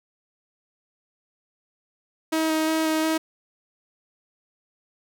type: tone with vibrato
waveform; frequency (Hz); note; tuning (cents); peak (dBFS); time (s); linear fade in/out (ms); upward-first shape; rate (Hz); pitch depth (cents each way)
sawtooth; 317; D#4; +32; -17; 2.32-3.18; 10; square; 2.8; 10
effects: none